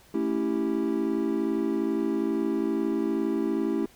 triangle chord, A dominant seventh, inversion none, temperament equal, 220 / 277.2 / 329.6 / 392 Hz, A3 / C#4 / E4 / G4, 0 / 0 / 0 / 0 cents, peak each -29 / -28 / -26 / -29 dBFS, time 0.14-3.86 s, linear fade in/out 5 ms, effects pink hiss -56 dBFS RMS until 3.95 s

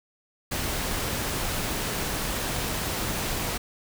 pink noise, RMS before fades -29 dBFS, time 0.51-3.58 s, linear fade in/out 10 ms, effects none

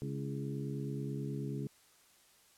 harmonic tone with a mistuned harmonic, 69.3 Hz, C#2, in tune, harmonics 2 / 3 / 4 / 5 / 6, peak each -38 / -43 / -44 / -47 / -46 dBFS, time 0.02-1.67 s, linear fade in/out 0 ms, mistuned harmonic 5, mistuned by -45 cents, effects white hiss -65 dBFS RMS until 2.57 s + low-pass 12000 Hz 12 dB/octave

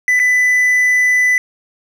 triangle tone with dropouts, 1995 Hz, B6, 17 cents sharp, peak -8 dBFS, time 0.08-1.38 s, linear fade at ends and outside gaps 1 ms, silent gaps 0.193-0.198 s, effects none

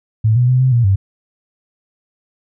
sine tone with pitch steps, 109.9 / 123.3 / 127.3 / 130 / 119.1 / 97.2 Hz, A2 / B2 / C3 / C3 / A#2 / G2, -2 / -2 / -47 / -11 / +38 / -14 cents, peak -9 dBFS, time 0.24-0.96 s, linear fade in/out 10 ms, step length 120 ms, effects none

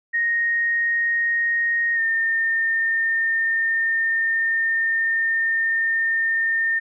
sine tone with pitch glide, 1864.7 to 1816.9 Hz, A#6 to A#6, 0 to -45 cents, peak -18 dBFS, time 0.13-6.8 s, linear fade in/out 20 ms, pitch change -45 cents, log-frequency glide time 1.95-2 s, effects none

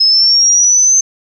sine linear sweep, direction up, 5130 to 6272 Hz, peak -6 dBFS, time 0-1.01 s, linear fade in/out 10 ms, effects none

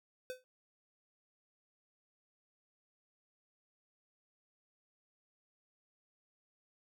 square tone with exponential decay, 509 Hz, C5, 48 cents flat, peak -37 dBFS, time 0.3-0.44 s, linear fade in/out 0 ms, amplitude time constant 29 ms, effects none

